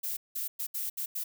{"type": "noise bursts at uneven times", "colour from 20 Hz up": "violet", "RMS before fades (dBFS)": -34, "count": 6, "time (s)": [[0.03, 0.17], [0.35, 0.48], [0.59, 0.67], [0.74, 0.9], [0.97, 1.06], [1.15, 1.24]], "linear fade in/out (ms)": 10, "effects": []}